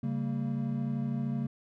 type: chord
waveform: triangle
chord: G diminished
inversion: second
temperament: equal with one note detuned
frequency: 138.59 / 196 / 229.1 Hz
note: Db3 / G3 / Bb3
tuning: 0 / 0 / -30 cents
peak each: -31 / -35 / -31 dBFS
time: 0.03-1.47 s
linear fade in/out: 5 ms
effects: none